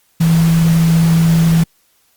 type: tone in noise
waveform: sine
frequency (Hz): 164.81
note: E3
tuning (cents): 0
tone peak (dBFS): -8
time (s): 0.2-1.64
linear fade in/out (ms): 10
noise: pink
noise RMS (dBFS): -25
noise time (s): 0.2-1.64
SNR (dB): +14
effects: white hiss -57 dBFS RMS until 2.16 s + Opus 48 kbps